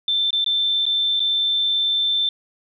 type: tone with dropouts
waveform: sine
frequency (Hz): 3551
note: A7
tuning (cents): +15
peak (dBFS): -17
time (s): 0.08-2.29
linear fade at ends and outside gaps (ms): 2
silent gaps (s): 0.306-0.329 / 0.444-0.462 / 0.855-0.864 / 1.196-1.202
effects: none